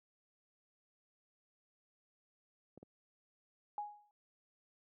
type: clicks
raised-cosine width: 2 ms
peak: -39 dBFS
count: 2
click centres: 2.776 / 2.829 s
type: tone with exponential decay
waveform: sine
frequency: 830.6 Hz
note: G#5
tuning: in tune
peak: -35 dBFS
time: 3.78-4.11 s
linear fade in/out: 1 ms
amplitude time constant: 71 ms
effects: high-pass 150 Hz 12 dB/octave